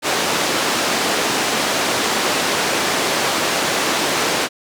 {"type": "band-pass noise", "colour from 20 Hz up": "pink", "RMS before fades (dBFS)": -19, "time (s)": [0.02, 4.49], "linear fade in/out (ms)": 50, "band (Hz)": [310, 7500], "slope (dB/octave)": 12, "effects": []}